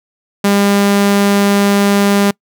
sawtooth tone, 201.1 Hz, G3, 44 cents sharp, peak -5 dBFS, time 0.44-2.31 s, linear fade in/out 5 ms, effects noise-tail reverb RT60 0.1 s tail -26 dB re dry

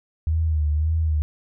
sine tone with vibrato, 77.78 Hz, D#2, in tune, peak -18 dBFS, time 0.27-1.22 s, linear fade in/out 0 ms, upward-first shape sine, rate 1.8 Hz, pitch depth 69 cents each way, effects none

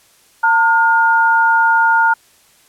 sine tone pair together, 907 / 1424.9 Hz, A#5 / F6, -48 / +34 cents, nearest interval minor sixth, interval 782 cents, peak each -12 dBFS, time 0.43-2.14 s, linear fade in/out 10 ms, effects white hiss -51 dBFS RMS until 2.68 s + low-pass 12000 Hz 12 dB/octave

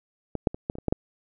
clicks, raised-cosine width 2 ms, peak -15 / -6 / -21 / -13 / -25 / -23 / -11 / -8 dBFS, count 8, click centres 0.353 / 0.472 / 0.545 / 0.699 / 0.754 / 0.785 / 0.883 / 0.925 s, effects none

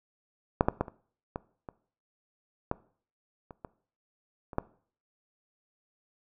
clicks, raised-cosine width 1 ms, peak -6 / -8 / -12 / -27 / -19 / -26 / -14 / -30 / -25 / -29 / -12 dBFS, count 11, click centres 0.609 / 0.685 / 0.81 / 0.882 / 1.359 / 1.688 / 2.714 / 3.508 / 3.648 / 4.532 / 4.584 s, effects noise-tail reverb RT60 0.5 s tail -20 dB re dry

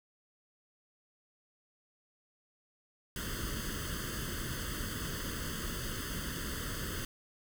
pink noise with comb filter, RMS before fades -38 dBFS, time 3.16-7.05 s, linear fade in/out 2 ms, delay 0.63 ms, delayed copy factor +1, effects none

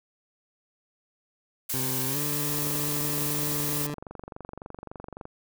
blue noise, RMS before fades -30 dBFS, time 1.69-3.87 s, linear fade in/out 10 ms
20% pulse tone with pitch glide, 130.81 to 146.83 Hz, C3 to D3, 0 to 0 cents, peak -26 dBFS, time 1.74-3.94 s, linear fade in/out 0 ms, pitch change +200 cents, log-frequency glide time 2.08-2.19 s
click train, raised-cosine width 1 ms, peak -25 dBFS, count 66, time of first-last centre 2.5-5.254 s, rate 23.6 Hz
effects none

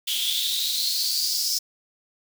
white noise with high-pass filter sweep, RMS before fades -25 dBFS, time 0.07-1.59 s, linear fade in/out 10 ms, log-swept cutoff 3200 to 5300 Hz, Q 8.5, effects none

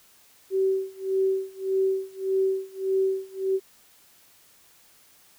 sine tone with tremolo, 383.2 Hz, G4, 39 cents flat, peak -19 dBFS, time 0.5-3.6 s, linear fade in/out 50 ms, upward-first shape sine, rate 1.7 Hz, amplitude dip 95%, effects white hiss -57 dBFS RMS until 5.38 s

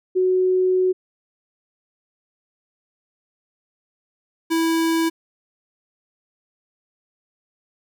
sine / square tone pair in turn, 370 / 327.9 Hz, F#4 / E4, 0 / -9 cents, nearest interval major second, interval 209 cents, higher first, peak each -15 / -18 dBFS, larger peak first, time 0.15-0.93 / 4.5-5.1 s, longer first, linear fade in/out 20 ms, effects none

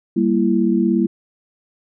sine chord, E diminished, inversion first, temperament equal with one note detuned, 196 / 233.1 / 334.4 Hz, G3 / Bb3 / E4, 0 / 0 / +25 cents, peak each -18 dBFS, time 0.16-1.07 s, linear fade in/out 10 ms, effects none

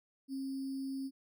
sine tone with sample-and-hold, 269.2 Hz, C4, 49 cents sharp, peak -36 dBFS, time 0.28-1.11 s, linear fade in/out 50 ms, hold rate 4900 Hz, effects none

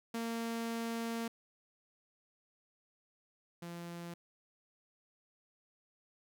sawtooth tone pair in turn, 230 / 171.56 Hz, A#3 / F3, -23 / -31 cents, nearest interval perfect fourth, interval 508 cents, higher first, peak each -32 / -39 dBFS, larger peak first, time 0.14-1.28 / 3.62-4.14 s, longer first, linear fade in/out 5 ms, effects none

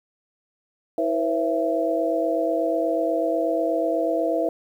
sine tone cluster, 324.3 / 485.8 / 534 / 667 Hz, E4 / B4 / C5 / E5, -28 / -29 / +35 / +20 cents, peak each -26 / -27 / -28 / -23 dBFS, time 0.98-4.49 s, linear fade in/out 2 ms, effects 9-bit

